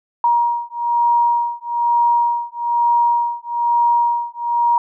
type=beating tone pair; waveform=sine; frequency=947 / 948.1 Hz; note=A#5 / A#5; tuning=+27 / +29 cents; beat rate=1.1 Hz; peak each=-17 dBFS; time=0.24-4.78 s; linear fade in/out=2 ms; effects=none